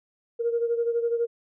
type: beating tone pair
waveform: sine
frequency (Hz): 466.2 / 478.2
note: A#4 / A#4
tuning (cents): 0 / +44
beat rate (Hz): 12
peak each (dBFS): -23 / -29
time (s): 0.39-1.27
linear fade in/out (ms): 20
effects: tanh soft clip ceiling -15 dBFS